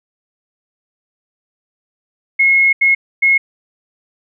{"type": "tone bursts at uneven times", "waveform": "sine", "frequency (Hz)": 2167, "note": "C#7", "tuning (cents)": -40, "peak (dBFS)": -8, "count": 3, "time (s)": [[2.39, 2.73], [2.81, 2.95], [3.22, 3.38]], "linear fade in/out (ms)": 10, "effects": []}